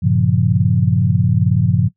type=chord; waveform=sine; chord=G half-diminished seventh; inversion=none; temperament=equal; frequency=98 / 116.54 / 138.59 / 174.61 Hz; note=G2 / Bb2 / Db3 / F3; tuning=0 / 0 / 0 / 0 cents; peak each=-17 dBFS; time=0.02-1.89 s; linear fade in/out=20 ms; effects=noise-tail reverb RT60 0.1 s tail -19 dB re dry